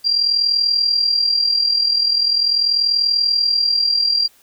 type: tone with amplitude modulation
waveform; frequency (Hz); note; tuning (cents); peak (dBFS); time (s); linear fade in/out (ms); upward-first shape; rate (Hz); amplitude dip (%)
sine; 4752; D8; +20; -11; 0.04-4.28; 20; sine; 40.4; 60
effects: white hiss -53 dBFS RMS until 4.42 s